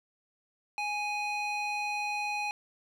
square tone with band-pass filter, 830.6 Hz, G#5, in tune, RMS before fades -33 dBFS, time 0.78-2.51 s, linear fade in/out 0 ms, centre 2200 Hz, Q 1.4, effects none

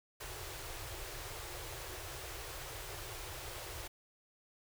pink band-stop noise, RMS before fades -45 dBFS, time 0.2-3.88 s, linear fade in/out 10 ms, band 140 to 320 Hz, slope 96 dB/octave, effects none

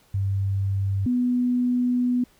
sine tone pair in turn, 98 / 246.9 Hz, G2 / B3, 0 / 0 cents, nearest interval octave + major third, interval 1600 cents, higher second, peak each -21 / -19 dBFS, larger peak second, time 0.14-1.06 / 1.06-2.24 s, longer second, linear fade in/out 5 ms, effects pink hiss -59 dBFS RMS until 2.39 s

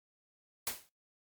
white noise with exponential decay, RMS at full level -32 dBFS, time 0.67-0.89 s, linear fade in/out 1 ms, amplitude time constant 46 ms, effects noise-tail reverb RT60 0.2 s tail -22 dB re dry + MP3 96 kbps

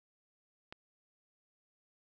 click, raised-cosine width 0.3 ms, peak -29 dBFS, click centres 0.725 s, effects none

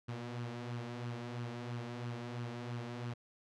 sawtooth tone with flanger, 120 Hz, B2, 49 cents flat, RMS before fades -42 dBFS, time 0.08-3.14 s, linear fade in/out 10 ms, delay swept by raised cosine 0.66 to 5.36 ms, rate 3 Hz, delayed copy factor +0.5, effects low-pass 5000 Hz 12 dB/octave

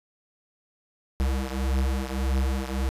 square beating tone pair, 65.41 / 67.11 Hz, C2 / C2, 0 / +45 cents, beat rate 1.7 Hz, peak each -26 / -29 dBFS, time 1.2-2.89 s, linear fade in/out 0 ms, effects resampled to 32000 Hz

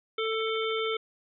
harmonic tone, 443.4 Hz, A4, 13 cents sharp, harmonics 1 / 3 / 5 / 7 / 8, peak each -29 / -34 / -36 / -37 / -38 dBFS, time 0.18-0.97 s, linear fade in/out 5 ms, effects none

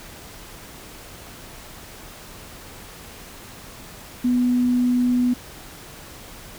sine tone, 246.9 Hz, B3, in tune, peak -16 dBFS, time 4.24-5.34 s, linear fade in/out 10 ms, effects pink hiss -41 dBFS RMS until 6.58 s

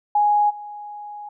sine tone with level steps, 830.6 Hz, G#5, in tune, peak -14 / -32 dBFS, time 0.15-1.29 s, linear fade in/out 5 ms, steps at 0.49 s, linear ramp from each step 20 ms, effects none

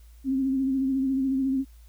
sine tone with vibrato, 266.8 Hz, C4, 34 cents sharp, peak -22 dBFS, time 0.24-1.65 s, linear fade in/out 50 ms, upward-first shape sine, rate 14 Hz, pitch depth 38 cents each way, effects added 57 Hz sine -47 dBFS peak until 1.88 s + white hiss -63 dBFS RMS until 1.88 s

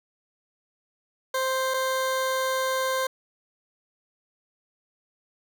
20% pulse tone pair in turn, 523.3 / 523.3 Hz, C5 / C5, 0 / 0 cents, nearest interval unison, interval 0 cents, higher neither, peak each -19 dBFS, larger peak neither, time 1.34-1.74 / 1.74-3.07 s, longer second, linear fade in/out 5 ms, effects none

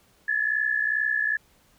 sine tone pair together, 1700 / 1762.4 Hz, G#6 / A6, +40 / +2 cents, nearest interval minor second, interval 62 cents, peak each -24 / -26 dBFS, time 0.28-1.37 s, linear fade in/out 5 ms, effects pink hiss -61 dBFS RMS until 1.78 s

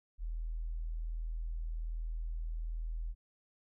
sine tone, 40.63 Hz, E1, 24 cents flat, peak -35 dBFS, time 0.18-3.15 s, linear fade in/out 50 ms, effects none

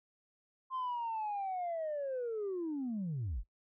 sine linear sweep, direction down, 1056 to 34.65 Hz, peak -33 dBFS, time 0.7-3.44 s, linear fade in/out 50 ms, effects noise-tail reverb RT60 0.1 s tail -23 dB re dry + tanh soft clip ceiling -32 dBFS

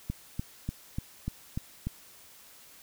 click train, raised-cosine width 5 ms, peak -19 dBFS, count 7, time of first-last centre 0.1-1.87 s, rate 3.39 Hz, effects white hiss -54 dBFS RMS until 2.82 s

